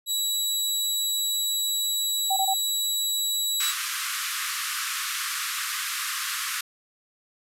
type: tone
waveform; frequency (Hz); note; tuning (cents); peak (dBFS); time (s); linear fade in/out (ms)
20% pulse; 3902; B7; -22; -18; 0.06-3.74; 50
type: tone bursts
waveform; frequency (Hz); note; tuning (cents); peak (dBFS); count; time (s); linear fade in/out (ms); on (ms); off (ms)
sine; 770; G5; -31; -22; 3; 2.3-2.541; 10; 67; 20
type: band-pass noise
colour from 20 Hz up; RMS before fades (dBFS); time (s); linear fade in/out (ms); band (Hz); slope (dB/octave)
pink; -30; 3.6-6.61; 5; 1100 to 14000; 96
effects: none